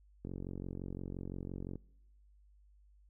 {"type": "click train", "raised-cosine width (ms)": 3, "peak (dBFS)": -29, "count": 70, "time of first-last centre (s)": [0.25, 1.757], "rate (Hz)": 45.8, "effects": ["noise-tail reverb RT60 0.9 s tail -24 dB re dry", "added 50 Hz sine -61 dBFS peak until 3.09 s"]}